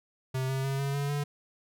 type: tone with pitch steps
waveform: square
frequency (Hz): 130.81 / 133.48 / 136.21 / 138.99 / 141.83 / 144.72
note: C3 / C3 / C#3 / C#3 / C#3 / D3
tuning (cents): 0 / +35 / -30 / +5 / +40 / -25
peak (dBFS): -29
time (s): 0.34-1.24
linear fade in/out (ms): 10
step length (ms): 150
effects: none